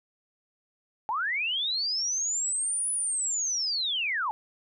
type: linear two-way sweep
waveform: sine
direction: up then down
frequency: 815 to 9980 to 815 Hz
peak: -26 dBFS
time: 1.09-4.31 s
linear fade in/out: 0 ms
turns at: 2.91 s
effects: none